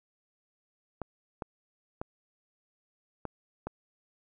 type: clicks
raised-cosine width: 1 ms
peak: -21 dBFS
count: 5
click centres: 1.017 / 1.422 / 2.015 / 3.253 / 3.67 s
effects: none